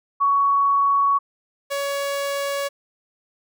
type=tone pair in turn; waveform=sine / sawtooth; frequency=1119 / 561.4 Hz; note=C#6 / C#5; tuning=+16 / +22 cents; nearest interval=octave; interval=1194 cents; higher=first; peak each=-15 / -19 dBFS; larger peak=first; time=0.2-1.19 / 1.7-2.69 s; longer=neither; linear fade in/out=20 ms; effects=none